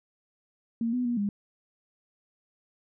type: tone with pitch steps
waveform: sine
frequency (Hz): 230.5 / 248.7 / 240 / 203.1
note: A#3 / B3 / B3 / G#3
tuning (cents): -19 / +12 / -49 / -38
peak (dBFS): -25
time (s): 0.81-1.29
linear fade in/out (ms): 2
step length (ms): 120
effects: none